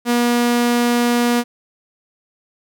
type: tone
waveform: sawtooth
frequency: 240 Hz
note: B3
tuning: 49 cents flat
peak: -10 dBFS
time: 0.05-1.44 s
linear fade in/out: 50 ms
effects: none